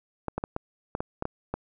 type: clicks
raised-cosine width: 1 ms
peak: -15 dBFS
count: 9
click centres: 0.283 / 0.38 / 0.439 / 0.564 / 0.951 / 1.005 / 1.224 / 1.254 / 1.54 s
effects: none